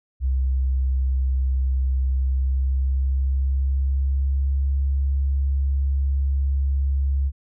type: tone with pitch glide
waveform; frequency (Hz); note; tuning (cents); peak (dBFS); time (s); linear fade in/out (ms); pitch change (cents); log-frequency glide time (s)
sine; 65.41 to 68.54; C2 to C#2; 0 to -19; -18; 0.2-7.32; 50; +81; 2.05-4.71
effects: none